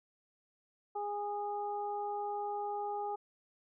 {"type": "harmonic tone", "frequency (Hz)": 411.2, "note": "G#4", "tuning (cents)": -17, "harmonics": [1, 2, 3], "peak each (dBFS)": [-40, -36, -48], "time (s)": [0.95, 3.16], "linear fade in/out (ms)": 10, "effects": []}